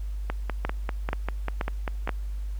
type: two click trains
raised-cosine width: 0.5 ms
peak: -14 / -12 dBFS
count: 10 / 4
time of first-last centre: 0.3-2.075 / 0.65-2.092 s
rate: 5.07 / 2.08 Hz
effects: added 50 Hz sine -29 dBFS peak until 2.59 s + pink hiss -57 dBFS RMS until 2.59 s